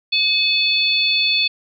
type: tone cluster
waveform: sine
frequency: 2563 / 3485 / 4406 Hz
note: E7 / A7 / C#8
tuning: -49 / -17 / -11 cents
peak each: -19 dBFS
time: 0.12-1.48 s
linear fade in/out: 10 ms
effects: none